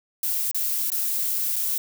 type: noise with dropouts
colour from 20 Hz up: violet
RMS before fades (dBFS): -25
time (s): 0.23-1.78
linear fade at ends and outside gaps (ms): 2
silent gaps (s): 0.514-0.546 / 0.902-0.918 / 1.559-1.563
effects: none